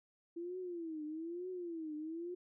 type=tone with vibrato; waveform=sine; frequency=334.3 Hz; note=E4; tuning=24 cents sharp; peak=-40 dBFS; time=0.36-2.35 s; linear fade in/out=10 ms; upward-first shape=triangle; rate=1.1 Hz; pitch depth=190 cents each way; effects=none